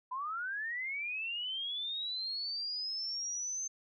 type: linear sweep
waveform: sine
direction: up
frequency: 984 to 6300 Hz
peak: -35 dBFS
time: 0.11-3.68 s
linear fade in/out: 10 ms
effects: none